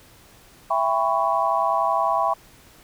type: chord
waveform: sine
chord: C# half-diminished seventh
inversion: first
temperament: just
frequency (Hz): 665.2 / 798.3 / 997.9 / 1108.7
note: E5 / G5 / B5 / C#6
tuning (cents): +16 / +31 / +18 / 0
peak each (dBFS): -24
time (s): 0.7-2.34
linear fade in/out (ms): 10
effects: pink hiss -51 dBFS RMS until 2.83 s